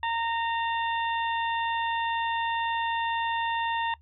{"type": "harmonic tone with a mistuned harmonic", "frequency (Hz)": 922, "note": "A#5", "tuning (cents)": -19, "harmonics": [1, 2, 3, 4], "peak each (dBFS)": [-27, -33, -37, -39], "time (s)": [0.03, 3.94], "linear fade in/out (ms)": 2, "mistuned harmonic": 4, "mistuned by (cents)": -53, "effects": ["noise-tail reverb RT60 0.1 s tail -21 dB re dry", "added 75 Hz sine -54 dBFS peak until 4.01 s"]}